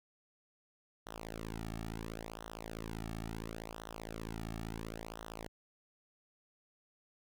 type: tone with flanger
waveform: sawtooth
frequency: 55.3 Hz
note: A1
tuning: 9 cents sharp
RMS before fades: -44 dBFS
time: 1.06-5.48 s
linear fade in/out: 10 ms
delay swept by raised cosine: 0.42 to 2.02 ms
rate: 0.72 Hz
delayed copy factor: -0.9
effects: none